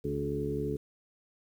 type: harmonic tone with a mistuned harmonic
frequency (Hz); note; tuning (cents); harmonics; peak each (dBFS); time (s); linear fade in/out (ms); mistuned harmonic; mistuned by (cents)
71.4; D2; -48; 1 / 2 / 3 / 4 / 5 / 6; -41 / -36 / -41 / -37 / -39 / -34; 0.04-0.77; 10; 5; +35
effects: 10-bit